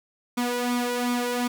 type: tone with flanger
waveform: sawtooth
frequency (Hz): 244.1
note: B3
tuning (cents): -20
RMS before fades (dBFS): -26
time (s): 0.37-1.48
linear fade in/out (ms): 10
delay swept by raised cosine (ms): 0.85 to 2.05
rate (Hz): 2.7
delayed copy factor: +0.6
effects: 8-bit